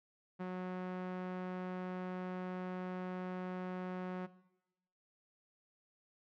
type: tone with low-pass filter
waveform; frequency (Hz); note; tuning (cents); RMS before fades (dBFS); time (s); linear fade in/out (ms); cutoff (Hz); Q
sawtooth; 183.1; F#3; -18; -41; 0.39-4.27; 20; 1700; 0.76
effects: noise-tail reverb RT60 0.9 s tail -17 dB re dry